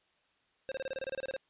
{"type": "tone bursts", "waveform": "square", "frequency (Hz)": 532, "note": "C5", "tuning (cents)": 29, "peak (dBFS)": -35, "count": 13, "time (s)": [0.69, 1.365], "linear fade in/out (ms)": 0, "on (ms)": 27, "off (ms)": 27, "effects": ["white hiss -72 dBFS RMS until 1.49 s", "resampled to 8000 Hz"]}